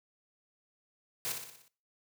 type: noise with echo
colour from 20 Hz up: white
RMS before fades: -35 dBFS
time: 1.25-1.32 s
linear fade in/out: 0 ms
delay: 60 ms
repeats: 6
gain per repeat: -5 dB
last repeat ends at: 1.68 s
effects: noise-tail reverb RT60 0.4 s tail -20 dB re dry + high-pass 80 Hz 12 dB/octave